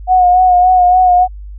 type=tone with vibrato; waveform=sine; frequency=728 Hz; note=F#5; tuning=28 cents flat; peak=-5 dBFS; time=0.07-1.28 s; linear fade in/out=50 ms; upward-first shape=sine; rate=3.5 Hz; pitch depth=33 cents each way; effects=added 50 Hz sine -26 dBFS peak until 1.58 s